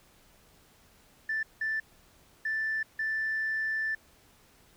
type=tone bursts at uneven times; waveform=sine; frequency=1764 Hz; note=A6; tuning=4 cents sharp; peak=-27 dBFS; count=4; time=1.29-1.43 / 1.61-1.8 / 2.45-2.83 / 2.99-3.95 s; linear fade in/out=5 ms; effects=tanh soft clip ceiling -24 dBFS + pink hiss -61 dBFS RMS until 4.76 s